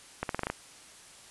accelerating click train, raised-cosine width 0.5 ms, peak -15 dBFS, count 7, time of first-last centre 0.23-0.5 s, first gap 62 ms, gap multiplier 0.87, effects white hiss -52 dBFS RMS until 1.3 s + resampled to 24000 Hz

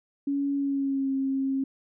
sine tone with pitch glide, 280.6 to 269.2 Hz, C#4 to C4, +21 to +49 cents, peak -24 dBFS, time 0.27-1.64 s, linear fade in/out 5 ms, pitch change -72 cents, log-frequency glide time 0.56-1.11 s, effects none

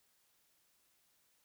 silence, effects white hiss -74 dBFS RMS until 1.44 s

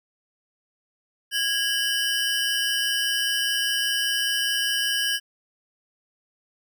square tone cluster, 1649 / 2894 / 3019 / 5590 Hz, G#6 / F#7 / F#7 / F8, -13 / -39 / +34 / +1 cents, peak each -27 / -35 / -26 / -31 dBFS, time 1.31-5.2 s, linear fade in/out 50 ms, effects none

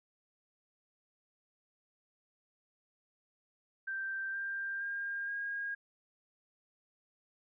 sine tone with pitch steps, 1568 / 1588.1 / 1608.4 / 1628.9 Hz, G6 / G6 / G6 / G#6, 0 / +22 / +44 / -34 cents, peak -35 dBFS, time 3.87-5.75 s, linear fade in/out 10 ms, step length 470 ms, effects none

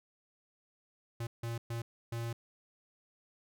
square tone bursts at uneven times, 116.5 Hz, A#2, 1 cent flat, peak -36 dBFS, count 4, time 1.2-1.27 / 1.43-1.58 / 1.7-1.82 / 2.12-2.33 s, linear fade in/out 5 ms, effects none

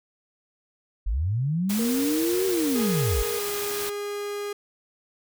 sine linear two-way sweep, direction up then down, 41.05 to 385.5 to 41.05 Hz, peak -22 dBFS, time 1.06-3.23 s, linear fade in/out 10 ms, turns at 2.46 s
white noise, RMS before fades -32 dBFS, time 1.69-3.9 s, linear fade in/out 10 ms
sine tone, 466.2 Hz, A#4, in tune, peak -30 dBFS, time 1.79-3.39 s, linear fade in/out 2 ms
45% pulse tone with pitch glide, 415.3 to 409.6 Hz, G#4 to G#4, 0 to -24 cents, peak -29 dBFS, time 2.75-4.53 s, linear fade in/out 5 ms, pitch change -24 cents, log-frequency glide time 3.25-3.43 s
effects none

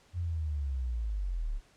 sine linear sweep, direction down, 89.8 to 33 Hz, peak -30 dBFS, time 0.13-1.61 s, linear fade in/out 50 ms, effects pink hiss -63 dBFS RMS until 1.76 s + low-pass 8000 Hz 12 dB/octave

